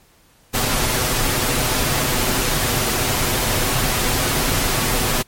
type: noise with comb filter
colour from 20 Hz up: pink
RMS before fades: -19 dBFS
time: 0.53-5.23 s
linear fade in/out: 20 ms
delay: 8 ms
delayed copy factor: +0.5
effects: pink hiss -54 dBFS RMS until 5.27 s + MP3 64 kbps